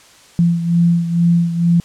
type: beating tone pair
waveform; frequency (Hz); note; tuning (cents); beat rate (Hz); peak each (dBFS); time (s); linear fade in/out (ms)
sine; 170.2 / 172.4; F3 / F3; -44 / -22; 2.2; -12 / -18; 0.39-1.8; 0
effects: white hiss -45 dBFS RMS until 1.84 s + low-pass 8000 Hz 12 dB/octave